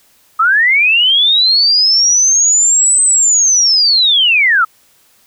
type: linear two-way sweep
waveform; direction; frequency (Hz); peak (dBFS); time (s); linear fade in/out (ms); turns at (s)
sine; up then down; 1244.5 to 8230 to 1244.5; -7; 0.39-4.65; 10; 3.03
effects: white hiss -51 dBFS RMS until 5.26 s